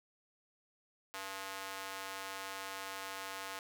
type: tone with high-pass filter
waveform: square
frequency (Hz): 96.8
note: G2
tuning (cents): -21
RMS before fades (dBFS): -44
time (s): 1.14-3.59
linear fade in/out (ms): 0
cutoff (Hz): 950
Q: 0.89
effects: none